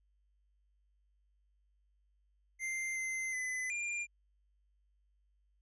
square tone with pitch steps, 2090 / 2071 / 2018 / 2396 Hz, C7 / C7 / B6 / D7, -2 / -18 / +37 / +34 cents, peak -36 dBFS, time 2.59-4.07 s, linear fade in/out 50 ms, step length 370 ms, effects added 50 Hz sine -70 dBFS peak until 5.61 s + resampled to 24000 Hz

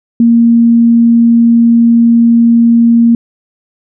sine tone, 233 Hz, A#3, 1 cent flat, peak -3 dBFS, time 0.2-3.15 s, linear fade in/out 2 ms, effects none

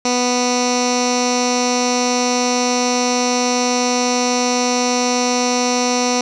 15% pulse tone with low-pass filter, 246.9 Hz, B3, in tune, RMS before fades -17 dBFS, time 0.05-6.21 s, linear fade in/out 2 ms, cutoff 5800 Hz, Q 4.8, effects none

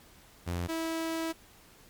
sawtooth tone pair in turn, 87.31 / 326 Hz, F2 / E4, 0 / -19 cents, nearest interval octave + major seventh, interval 2281 cents, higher second, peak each -27 dBFS, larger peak neither, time 0.46-0.68 / 0.68-1.33 s, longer second, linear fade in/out 20 ms, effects pink hiss -57 dBFS RMS until 1.89 s + MP3 96 kbps

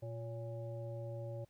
harmonic tone with a mistuned harmonic, 117.6 Hz, A#2, 16 cents sharp, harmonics 1 / 3 / 5 / 7, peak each -42 / -52 / -46 / -60 dBFS, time 0.02-1.45 s, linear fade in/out 10 ms, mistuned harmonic 5, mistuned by -67 cents, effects pink hiss -75 dBFS RMS until 1.49 s

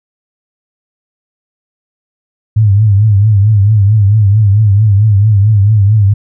sine tone with vibrato, 103.83 Hz, G#2, in tune, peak -4 dBFS, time 2.56-6.14 s, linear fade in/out 10 ms, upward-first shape triangle, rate 4.5 Hz, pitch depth 130 cents each way, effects none

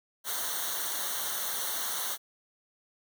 white noise with comb filter, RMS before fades -33 dBFS, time 0.24-2.18 s, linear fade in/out 50 ms, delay 0.4 ms, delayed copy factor -0.9, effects none

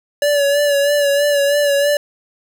square tone with vibrato, 573 Hz, D5, 43 cents flat, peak -13 dBFS, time 0.22-1.97 s, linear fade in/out 2 ms, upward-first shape sine, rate 3.1 Hz, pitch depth 37 cents each way, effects none

